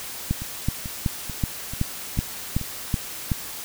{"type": "two click trains", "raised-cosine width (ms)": 5, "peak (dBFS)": [-9, -20], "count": [9, 6], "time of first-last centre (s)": [[0.31, 3.318], [0.42, 2.613]], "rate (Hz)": [2.66, 2.28], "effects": ["white hiss -35 dBFS RMS until 3.64 s"]}